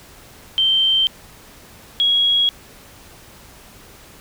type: tone pair in turn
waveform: sine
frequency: 3127 / 3313 Hz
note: G7 / G#7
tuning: -5 / -5 cents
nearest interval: minor second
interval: 100 cents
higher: second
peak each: -13 dBFS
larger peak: neither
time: 0.58-1.07 / 2-2.49 s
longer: neither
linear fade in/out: 0 ms
effects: pink hiss -44 dBFS RMS until 4.2 s